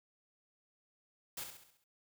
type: noise with echo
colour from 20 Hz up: white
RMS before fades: -42 dBFS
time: 1.37-1.44 s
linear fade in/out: 5 ms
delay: 67 ms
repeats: 6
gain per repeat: -6 dB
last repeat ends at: 1.842 s
effects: none